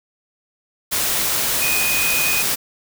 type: tone in noise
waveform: sine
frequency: 2489 Hz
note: D#7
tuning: in tune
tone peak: -20 dBFS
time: 1.61-2.43 s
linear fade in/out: 20 ms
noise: white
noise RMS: -20 dBFS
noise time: 0.91-2.56 s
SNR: -3 dB
effects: none